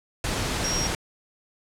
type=tone in noise; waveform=sine; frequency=5610 Hz; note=F8; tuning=7 cents sharp; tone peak=-26 dBFS; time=0.64-0.87 s; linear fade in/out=2 ms; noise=pink; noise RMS=-27 dBFS; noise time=0.24-0.95 s; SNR=-2 dB; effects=low-pass 9000 Hz 12 dB/octave